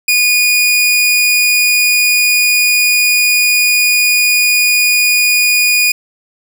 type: tone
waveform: sawtooth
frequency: 2456 Hz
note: D#7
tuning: 23 cents flat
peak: -5 dBFS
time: 0.08-5.92 s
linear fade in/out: 5 ms
effects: none